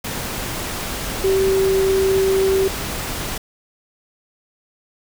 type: tone in noise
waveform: sine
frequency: 384.9 Hz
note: G4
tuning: 32 cents flat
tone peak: -14 dBFS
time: 1.24-2.68 s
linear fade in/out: 5 ms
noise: pink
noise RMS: -26 dBFS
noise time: 0.04-3.38 s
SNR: +9 dB
effects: none